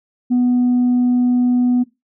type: tone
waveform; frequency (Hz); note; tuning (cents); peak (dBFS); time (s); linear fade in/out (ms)
sine; 246.9; B3; 0; -10; 0.3-1.84; 20
effects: noise-tail reverb RT60 0.2 s tail -18 dB re dry + tanh soft clip ceiling -10 dBFS